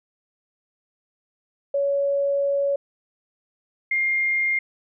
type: tone pair in turn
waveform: sine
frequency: 561 / 2118 Hz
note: C#5 / C7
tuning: +21 / +21 cents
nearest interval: octave + major seventh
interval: 2300 cents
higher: second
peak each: -19 dBFS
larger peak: neither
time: 1.74-2.76 / 3.91-4.59 s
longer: first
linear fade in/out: 5 ms
effects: none